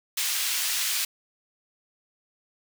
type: high-pass noise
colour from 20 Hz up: pink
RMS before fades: -27 dBFS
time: 0.17-1.05 s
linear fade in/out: 5 ms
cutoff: 2600 Hz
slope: 12 dB/octave
effects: none